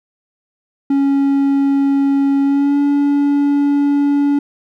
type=tone with pitch glide; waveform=triangle; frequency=277.2 to 285.3 Hz; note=C#4 to C#4; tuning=0 to +50 cents; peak=-9 dBFS; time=0.9-4.39 s; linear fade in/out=5 ms; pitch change=+50 cents; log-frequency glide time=2.43-2.78 s; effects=none